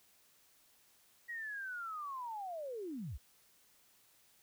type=linear sweep; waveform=sine; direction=down; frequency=1920 to 43.55 Hz; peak=-40 dBFS; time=1.28-3.18 s; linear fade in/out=20 ms; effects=white hiss -68 dBFS RMS until 4.42 s